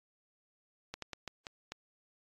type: slowing click train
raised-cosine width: 0.2 ms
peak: -23 dBFS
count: 6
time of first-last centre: 0.94-1.72 s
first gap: 83 ms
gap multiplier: 1.32
effects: AAC 32 kbps